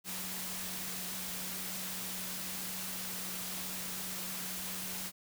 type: tone in noise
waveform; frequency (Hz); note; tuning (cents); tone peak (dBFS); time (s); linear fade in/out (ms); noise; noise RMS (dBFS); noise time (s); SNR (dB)
sine; 184.9; F#3; -1; -48; 0.04-5.12; 50; white; -40; 0.04-5.12; -11
effects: none